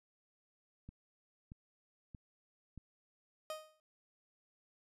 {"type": "click train", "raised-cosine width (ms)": 5, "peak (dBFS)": -37, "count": 4, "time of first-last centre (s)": [0.89, 2.777], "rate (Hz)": 1.59}
{"type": "tone with exponential decay", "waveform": "30% pulse", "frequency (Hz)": 622.3, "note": "D#5", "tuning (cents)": 0, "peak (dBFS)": -35, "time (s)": [3.5, 3.8], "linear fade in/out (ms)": 1, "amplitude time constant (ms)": 64}
{"effects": ["resampled to 32000 Hz"]}